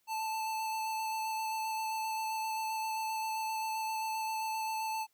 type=tone with vibrato; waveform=square; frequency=880 Hz; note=A5; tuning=in tune; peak=-34 dBFS; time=0.07-5.07 s; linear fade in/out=50 ms; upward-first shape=square; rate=7.6 Hz; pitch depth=9 cents each way; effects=white hiss -75 dBFS RMS until 5.13 s